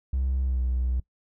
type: tone with pitch glide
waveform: triangle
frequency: 65.5 to 62.54 Hz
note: C2 to B1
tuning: +2 to +22 cents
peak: -20 dBFS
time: 0.13-1 s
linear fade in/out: 5 ms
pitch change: -80 cents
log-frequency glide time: 0.44-0.61 s
effects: noise-tail reverb RT60 0.1 s tail -23 dB re dry + tanh soft clip ceiling -18 dBFS